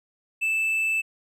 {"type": "tone", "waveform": "triangle", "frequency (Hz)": 2637, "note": "E7", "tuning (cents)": 0, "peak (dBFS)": -20, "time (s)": [0.41, 1.02], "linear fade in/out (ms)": 20, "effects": []}